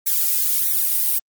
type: noise with flanger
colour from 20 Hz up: violet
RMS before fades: -19 dBFS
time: 0.06-1.19 s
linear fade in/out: 10 ms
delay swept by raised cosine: 0.5 to 2 ms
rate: 1.6 Hz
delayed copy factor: +0.85
effects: Opus 48 kbps